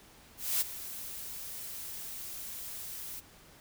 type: noise with ADSR envelope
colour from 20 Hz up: blue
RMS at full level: -28 dBFS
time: 0.37-3.21 s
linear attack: 240 ms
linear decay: 20 ms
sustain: -14 dB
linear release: 27 ms
effects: pink hiss -57 dBFS RMS until 3.6 s

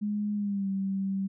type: tone with pitch glide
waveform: sine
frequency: 208 to 194.07 Hz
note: G#3 to G3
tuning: +3 to -17 cents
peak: -27 dBFS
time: 0.01-1.28 s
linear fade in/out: 20 ms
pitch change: -120 cents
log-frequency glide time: 0.34-0.69 s
effects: none

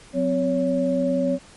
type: tone cluster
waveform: sine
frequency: 182.4 / 258.4 / 561 Hz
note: F#3 / C4 / C#5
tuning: -24 / -21 / +21 cents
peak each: -27 / -22 / -22 dBFS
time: 0.13-1.39 s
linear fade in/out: 50 ms
effects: pink hiss -48 dBFS RMS until 1.56 s + MP3 48 kbps

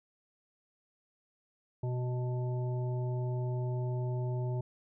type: harmonic tone with a mistuned harmonic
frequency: 124.4 Hz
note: B2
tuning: 13 cents sharp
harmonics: 1 / 3 / 5 / 7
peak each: -31 / -41 / -45 / -48 dBFS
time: 1.83-4.61 s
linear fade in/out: 5 ms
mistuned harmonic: 7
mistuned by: +18 cents
effects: none

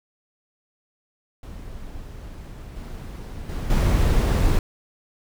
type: noise with level steps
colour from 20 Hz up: brown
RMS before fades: -37 / -34 / -28 / -18 dBFS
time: 1.43-4.59 s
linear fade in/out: 2 ms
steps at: 2.76 / 3.49 / 3.7 s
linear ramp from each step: 2 ms
effects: none

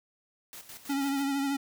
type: noise with tremolo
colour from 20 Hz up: white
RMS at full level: -45 dBFS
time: 0.53-1.22 s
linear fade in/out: 0 ms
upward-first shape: square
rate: 6.2 Hz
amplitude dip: 65%
type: tone with vibrato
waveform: square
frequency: 277.2 Hz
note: C#4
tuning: in tune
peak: -28 dBFS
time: 0.89-1.57 s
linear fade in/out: 10 ms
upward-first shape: triangle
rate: 13 Hz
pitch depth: 41 cents each way
effects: none

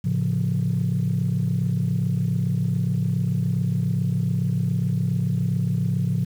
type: chord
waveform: sine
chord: A augmented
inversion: none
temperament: equal with one note detuned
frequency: 110 / 137.16 / 174.61 Hz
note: A2 / C#3 / E#3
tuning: 0 / -18 / 0 cents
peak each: -24 / -23 / -23 dBFS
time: 0.04-6.25 s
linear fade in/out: 10 ms
effects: tanh soft clip ceiling -14 dBFS + 8-bit

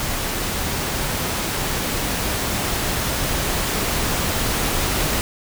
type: noise with level ramp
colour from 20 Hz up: pink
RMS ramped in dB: -24 to -21 dBFS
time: 0-5.21 s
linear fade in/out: 0 ms
effects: none

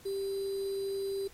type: tone with sample-and-hold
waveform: sine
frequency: 392 Hz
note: G4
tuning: in tune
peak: -31 dBFS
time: 0.05-1.28 s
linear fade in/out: 10 ms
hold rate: 4410 Hz
effects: pink hiss -56 dBFS RMS until 1.33 s + MP3 64 kbps

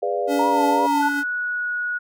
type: chord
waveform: sine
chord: G# diminished seventh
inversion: none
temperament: equal with one note detuned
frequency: 408.6 / 493.9 / 587.3 / 698.5 Hz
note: G#4 / B4 / D5 / F5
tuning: -28 / 0 / 0 / 0 cents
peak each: -26 dBFS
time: 0.02-0.87 s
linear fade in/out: 10 ms
type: tone with tremolo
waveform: square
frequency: 284.6 Hz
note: C#4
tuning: 46 cents sharp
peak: -21 dBFS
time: 0.27-1.24 s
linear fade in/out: 50 ms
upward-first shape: triangle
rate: 3.2 Hz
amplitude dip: 45%
type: tone with vibrato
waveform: sine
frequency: 913 Hz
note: A#5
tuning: 36 cents flat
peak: -18 dBFS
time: 0.39-1.09 s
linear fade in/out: 5 ms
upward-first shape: triangle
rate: 2.7 Hz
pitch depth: 97 cents each way
type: tone with pitch glide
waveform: sine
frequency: 1468 to 1457.9 Hz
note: F#6 to F#6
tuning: -14 to -26 cents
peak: -22 dBFS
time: 1.01-1.99 s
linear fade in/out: 20 ms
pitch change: -12 cents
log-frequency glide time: 1.3-1.73 s
effects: none

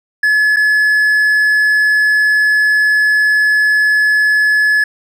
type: tone with dropouts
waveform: triangle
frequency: 1709 Hz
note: G#6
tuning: 49 cents sharp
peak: -7 dBFS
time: 0.23-4.84 s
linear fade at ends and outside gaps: 5 ms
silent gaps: 0.562-0.567 s
effects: none

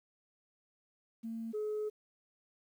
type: tone pair in turn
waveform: sine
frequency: 226.6 / 425.2 Hz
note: A#3 / G#4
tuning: -49 / +41 cents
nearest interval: major seventh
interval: 1090 cents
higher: second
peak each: -37 / -32 dBFS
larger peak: second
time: 1.23-1.53 / 1.53-1.9 s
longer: second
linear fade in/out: 20 ms
effects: tanh soft clip ceiling -31 dBFS + 11-bit

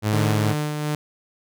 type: tone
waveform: sawtooth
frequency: 106.4 Hz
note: G#2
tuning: 42 cents sharp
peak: -15 dBFS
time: 0.02-0.55 s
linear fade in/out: 50 ms
type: tone with tremolo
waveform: sawtooth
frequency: 150 Hz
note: D3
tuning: 37 cents sharp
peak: -18 dBFS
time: 0.13-0.95 s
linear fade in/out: 0 ms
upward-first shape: sine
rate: 2.8 Hz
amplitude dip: 35%
effects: none

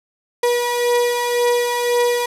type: beating tone pair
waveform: 35% pulse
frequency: 481.6 / 483.5 Hz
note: B4 / B4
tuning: -44 / -37 cents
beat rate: 1.9 Hz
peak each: -21 / -15 dBFS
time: 0.43-2.26 s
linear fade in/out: 5 ms
effects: resampled to 32000 Hz + 7-bit

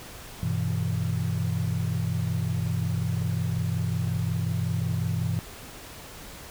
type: chord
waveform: sine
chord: E minor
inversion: first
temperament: equal with one note detuned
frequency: 98 / 123.47 / 163.58 Hz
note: G2 / B2 / E3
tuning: 0 / 0 / -13 cents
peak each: -28 dBFS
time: 0.43-5.39 s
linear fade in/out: 0 ms
effects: tanh soft clip ceiling -17 dBFS + pink hiss -43 dBFS RMS until 6.5 s

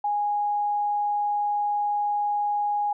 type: tone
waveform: sine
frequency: 826 Hz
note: G#5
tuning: 10 cents flat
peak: -22 dBFS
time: 0.04-2.93 s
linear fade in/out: 5 ms
effects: none

